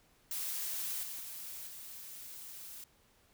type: noise with level steps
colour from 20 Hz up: blue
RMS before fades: -38 / -43 / -45 / -48 dBFS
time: 0.31-2.84 s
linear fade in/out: 2 ms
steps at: 1.03 / 1.2 / 1.67 s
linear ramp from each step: 2 ms
effects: pink hiss -68 dBFS RMS until 3.33 s